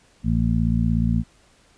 harmonic tone, 56.8 Hz, A#1, 44 cents flat, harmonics 1 / 2 / 3 / 4, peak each -23 / -23 / -23 / -23 dBFS, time 0.23-1.24 s, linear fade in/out 50 ms, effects pink hiss -57 dBFS RMS until 1.77 s + resampled to 22050 Hz

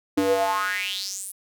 square tone with high-pass filter sweep, 96.8 Hz, G2, 21 cents flat, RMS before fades -25 dBFS, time 0.17-1.32 s, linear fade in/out 10 ms, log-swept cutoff 310 to 11000 Hz, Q 6.1, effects none

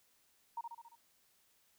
sine tone with echo, 932.3 Hz, A#5, in tune, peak -37 dBFS, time 0.57-0.61 s, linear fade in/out 5 ms, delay 69 ms, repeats 5, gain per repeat -4 dB, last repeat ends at 0.955 s, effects white hiss -72 dBFS RMS until 1.78 s

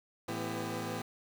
15% pulse tone cluster, 110.8 / 165.9 / 251.9 / 399 Hz, A2 / E3 / B3 / G4, +13 / +11 / +34 / +31 cents, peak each -34 / -35 / -34 / -37 dBFS, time 0.28-1.02 s, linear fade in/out 5 ms, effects 9-bit

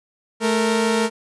sawtooth tone pair together, 218.1 / 462.9 Hz, A3 / A#4, -15 / -12 cents, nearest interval octave + minor second, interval 1303 cents, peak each -16 dBFS, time 0.4-1.1 s, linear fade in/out 50 ms, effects resampled to 24000 Hz

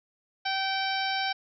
harmonic tone, 773 Hz, G5, 24 cents flat, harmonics 1 / 2 / 3 / 4 / 5 / 6 / 7, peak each -30 / -33 / -35 / -36 / -37 / -38 / -38 dBFS, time 0.45-1.33 s, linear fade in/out 10 ms, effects none

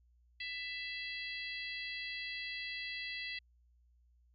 harmonic tone with a mistuned harmonic, 664 Hz, E5, 12 cents sharp, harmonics 3 / 4 / 5 / 6 / 7, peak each -43 / -45 / -47 / -49 / -50 dBFS, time 0.4-3.39 s, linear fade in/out 5 ms, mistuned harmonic 6, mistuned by +43 cents, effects added 60 Hz sine -65 dBFS peak until 4.34 s

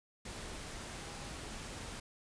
sine tone in noise, 812 Hz, G#5, 39 cents flat, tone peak -56 dBFS, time 1-1.29 s, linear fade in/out 5 ms, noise pink, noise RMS -45 dBFS, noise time 0.25-2 s, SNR -14 dB, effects resampled to 22050 Hz

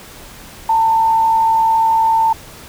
sine tone with frequency modulation, 897 Hz, A5, 33 cents sharp, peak -10 dBFS, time 0.69-2.33 s, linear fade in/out 5 ms, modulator 55.5 Hz, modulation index 0.21, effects pink hiss -37 dBFS RMS until 2.68 s

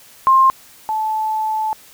sine tone pair in turn, 1059 / 870.3 Hz, C6 / A5, +21 / -19 cents, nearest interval minor third, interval 340 cents, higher first, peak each -8 / -17 dBFS, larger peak first, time 0.27-0.5 / 0.89-1.73 s, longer second, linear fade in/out 0 ms, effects white hiss -45 dBFS RMS until 1.93 s

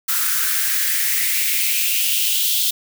blue noise with high-pass filter sweep, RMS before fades -19 dBFS, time 0.08-2.71 s, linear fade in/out 10 ms, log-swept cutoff 1300 to 3500 Hz, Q 4, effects none

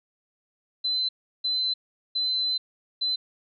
sine tone bursts at uneven times, 4048 Hz, B7, 42 cents sharp, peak -23 dBFS, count 4, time 0.84-1.09 / 1.44-1.74 / 2.15-2.58 / 3.01-3.16 s, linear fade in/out 10 ms, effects none

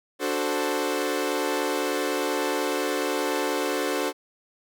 sawtooth chord, D dominant seventh, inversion none, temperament equal, 293.7 / 370 / 440 / 523.3 Hz, D4 / F#4 / A4 / C5, 0 / 0 / 0 / 0 cents, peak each -26 dBFS, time 0.19-4.13 s, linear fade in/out 50 ms, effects none

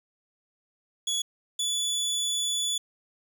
25% pulse tone pair in turn, 3383 / 3446 Hz, G#7 / A7, +31 / -37 cents, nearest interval unison, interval 32 cents, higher second, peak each -22 dBFS, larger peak neither, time 1.07-1.22 / 1.59-2.78 s, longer second, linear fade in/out 5 ms, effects none

